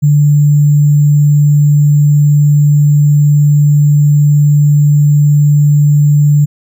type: tone with sample-and-hold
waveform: sine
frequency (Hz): 146.83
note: D3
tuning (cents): 0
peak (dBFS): -4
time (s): 0.02-6.46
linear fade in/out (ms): 20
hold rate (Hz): 7350
effects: none